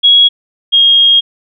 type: tone pair in turn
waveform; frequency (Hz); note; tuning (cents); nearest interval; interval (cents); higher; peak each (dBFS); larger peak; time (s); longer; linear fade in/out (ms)
sine; 3322 / 3254; G#7 / G#7; 0 / -36; unison; 36; first; -3 / -4; first; 0.03-0.29 / 0.72-1.21; second; 20
effects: none